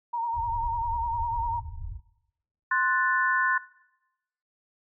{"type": "tone with vibrato", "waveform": "sine", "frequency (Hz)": 932, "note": "A#5", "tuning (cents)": -1, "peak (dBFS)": -26, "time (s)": [0.13, 1.6], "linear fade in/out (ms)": 10, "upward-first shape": "sine", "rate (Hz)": 10, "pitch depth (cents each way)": 47}
{"type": "low-pass noise", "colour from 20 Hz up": "pink", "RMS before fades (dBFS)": -36, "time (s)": [0.33, 2.01], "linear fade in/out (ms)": 50, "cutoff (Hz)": 110, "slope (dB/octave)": 48}
{"type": "chord", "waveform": "sine", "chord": "F# diminished", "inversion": "second", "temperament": "equal", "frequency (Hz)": [1046.5, 1480, 1760], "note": ["C6", "F#6", "A6"], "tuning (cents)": [0, 0, 0], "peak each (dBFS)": -26, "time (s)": [2.71, 3.58], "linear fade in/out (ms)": 5}
{"effects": ["noise-tail reverb RT60 0.9 s tail -20 dB re dry"]}